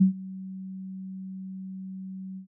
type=tone with ADSR envelope; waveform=sine; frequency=189.4 Hz; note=F#3; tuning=41 cents sharp; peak=-13 dBFS; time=0-2.47 s; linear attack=16 ms; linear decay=110 ms; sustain=-22 dB; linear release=99 ms; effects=none